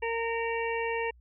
harmonic tone, 460 Hz, A#4, 23 cents flat, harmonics 1 / 2 / 4 / 5 / 6, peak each -31 / -34 / -37 / -38 / -39 dBFS, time 0.02-1.11 s, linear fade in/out 10 ms, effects added 60 Hz sine -54 dBFS peak until 1.2 s

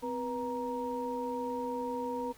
sine tone cluster, 256.9 / 487.1 / 938 Hz, C4 / B4 / A#5, -32 / -24 / +11 cents, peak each -38 / -36 / -37 dBFS, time 0.02-2.33 s, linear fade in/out 20 ms, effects pink hiss -57 dBFS RMS until 2.37 s

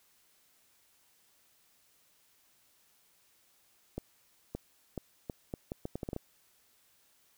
accelerating click train, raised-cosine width 2 ms, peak -23 dBFS, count 12, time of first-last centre 3.98-6.164 s, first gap 570 ms, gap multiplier 0.75, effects white hiss -68 dBFS RMS until 7.37 s

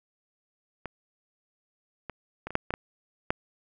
clicks, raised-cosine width 0.5 ms, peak -20 / -21 / -20 / -23 / -7 / -15 / -14 / -9 dBFS, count 8, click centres 0.857 / 2.097 / 2.47 / 2.506 / 2.554 / 2.706 / 2.739 / 3.305 s, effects none

